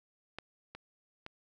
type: clicks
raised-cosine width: 0.3 ms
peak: -24 / -29 / -27 dBFS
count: 3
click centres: 0.386 / 0.75 / 1.264 s
effects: none